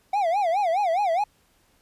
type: tone with vibrato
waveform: triangle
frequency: 738 Hz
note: F#5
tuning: 5 cents flat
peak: -18 dBFS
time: 0.13-1.24 s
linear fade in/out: 5 ms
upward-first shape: sine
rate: 4.8 Hz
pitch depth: 220 cents each way
effects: pink hiss -63 dBFS RMS until 1.81 s + resampled to 32000 Hz